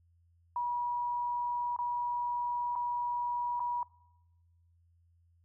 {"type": "tone with dropouts", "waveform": "sine", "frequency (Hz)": 966, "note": "B5", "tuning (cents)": -39, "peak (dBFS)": -30, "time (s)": [0.56, 3.83], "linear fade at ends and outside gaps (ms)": 2, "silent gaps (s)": [[1.764, 1.788], [2.754, 2.76], [3.596, 3.602]], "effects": ["noise-tail reverb RT60 1.0 s tail -24 dB re dry", "added 85 Hz sine -64 dBFS peak until 5.44 s"]}